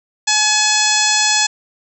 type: harmonic tone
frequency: 851 Hz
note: G#5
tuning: 42 cents sharp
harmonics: 1 / 2 / 3 / 4 / 5 / 6 / 7 / 8 / 9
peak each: -21 / -21 / -21 / -21 / -21 / -21 / -21 / -21 / -21 dBFS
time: 0.27-1.47 s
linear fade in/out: 10 ms
effects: none